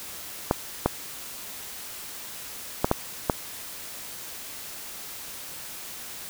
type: clicks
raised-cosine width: 1 ms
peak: -5 dBFS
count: 5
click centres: 0.511 / 0.86 / 2.845 / 2.914 / 3.298 s
effects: white hiss -39 dBFS RMS until 6.29 s